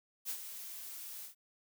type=noise with ADSR envelope; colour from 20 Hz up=blue; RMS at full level=-37 dBFS; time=0.25-1.35 s; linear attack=45 ms; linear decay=71 ms; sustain=-9 dB; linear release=120 ms; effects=none